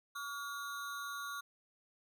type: ring-modulated tone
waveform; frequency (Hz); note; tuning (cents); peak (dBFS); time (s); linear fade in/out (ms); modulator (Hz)
square; 1275; D#6; +42; -38; 0.15-1.41; 10; 139
effects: none